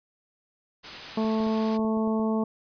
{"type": "noise", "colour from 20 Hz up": "white", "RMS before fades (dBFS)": -38, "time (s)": [0.83, 1.78], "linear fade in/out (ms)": 20}
{"type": "harmonic tone", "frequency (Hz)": 220, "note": "A3", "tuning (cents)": 0, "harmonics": [1, 2, 3, 4, 5], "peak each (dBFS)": [-24, -30, -34, -36, -38], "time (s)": [1.17, 2.44], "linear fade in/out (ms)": 5}
{"type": "clicks", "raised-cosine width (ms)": 2, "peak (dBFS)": -30, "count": 8, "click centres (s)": [1.247, 1.404, 1.467, 1.794, 1.849, 1.972, 2.075, 2.197]}
{"effects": ["resampled to 11025 Hz"]}